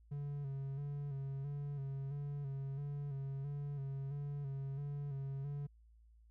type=tone with vibrato; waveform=triangle; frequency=140 Hz; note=C#3; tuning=18 cents sharp; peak=-37 dBFS; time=0.11-5.67 s; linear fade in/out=10 ms; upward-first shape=square; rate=1.5 Hz; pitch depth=42 cents each way; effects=added 56 Hz sine -61 dBFS peak until 6.3 s